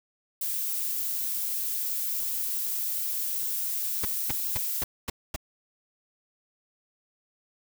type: noise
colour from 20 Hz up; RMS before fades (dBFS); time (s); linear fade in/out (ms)
violet; -30; 0.41-4.84; 5
type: noise bursts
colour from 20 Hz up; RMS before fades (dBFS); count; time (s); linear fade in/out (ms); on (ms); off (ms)
pink; -31; 6; 4.03-5.362; 5; 22; 240
effects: none